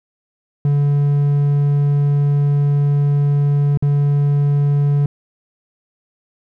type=tone with dropouts; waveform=triangle; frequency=143.6 Hz; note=D3; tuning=39 cents flat; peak=-10 dBFS; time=0.65-5.06 s; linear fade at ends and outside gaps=2 ms; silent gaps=3.774-3.824 s; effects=none